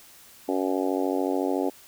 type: harmonic tone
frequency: 93.7 Hz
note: F#2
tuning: 22 cents sharp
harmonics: 3 / 4 / 5 / 6 / 7 / 8 / 9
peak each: -27 / -29 / -31 / -33 / -34 / -35 / -36 dBFS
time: 0.48-1.7 s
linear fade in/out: 10 ms
effects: white hiss -51 dBFS RMS until 1.87 s